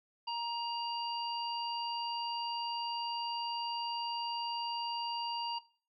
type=harmonic tone; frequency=940 Hz; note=A#5; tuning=14 cents sharp; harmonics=1 / 3 / 5; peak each=-36 / -41 / -42 dBFS; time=0.27-5.59 s; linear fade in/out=10 ms; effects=noise-tail reverb RT60 0.4 s tail -18 dB re dry